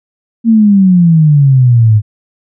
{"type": "exponential sweep", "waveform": "sine", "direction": "down", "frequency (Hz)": [233.1, 103.83], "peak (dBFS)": -3, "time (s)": [0.44, 2.02], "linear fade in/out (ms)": 50, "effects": []}